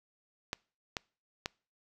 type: clicks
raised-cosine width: 0.2 ms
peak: -16 dBFS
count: 3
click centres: 0.531 / 0.968 / 1.459 s
effects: noise-tail reverb RT60 0.4 s tail -26 dB re dry